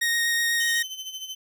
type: tone with vibrato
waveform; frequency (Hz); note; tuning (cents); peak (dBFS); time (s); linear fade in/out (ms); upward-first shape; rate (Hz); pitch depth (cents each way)
sawtooth; 1864.7; A#6; 0; -18; 0.01-0.83; 10; sine; 8.1; 9
type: tone with tremolo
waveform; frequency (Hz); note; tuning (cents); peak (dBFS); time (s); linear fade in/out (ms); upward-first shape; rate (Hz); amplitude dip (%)
30% pulse; 3063; G7; -41; -28; 0.6-1.35; 5; sine; 13; 65
effects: none